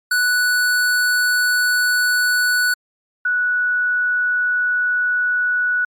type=tone pair in turn; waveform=square / sine; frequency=1480 / 1473 Hz; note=F#6 / F#6; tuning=0 / -8 cents; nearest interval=unison; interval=8 cents; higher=first; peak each=-15 dBFS; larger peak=neither; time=0.11-2.74 / 3.25-5.85 s; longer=first; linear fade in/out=5 ms; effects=MP3 64 kbps